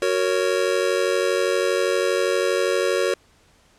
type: chord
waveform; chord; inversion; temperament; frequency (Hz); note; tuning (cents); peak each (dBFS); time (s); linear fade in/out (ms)
square; F# major; none; just; 370 / 462.5 / 555; F#4 / A#4 / C#5; 0 / -14 / +2; -24; 0.02-3.14; 2
effects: pink hiss -57 dBFS RMS until 3.78 s + low-pass 9000 Hz 12 dB/octave

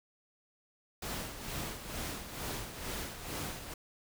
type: noise with tremolo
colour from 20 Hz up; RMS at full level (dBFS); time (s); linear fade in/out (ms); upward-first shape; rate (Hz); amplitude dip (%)
pink; -38; 1.02-3.74; 5; sine; 2.2; 60
effects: none

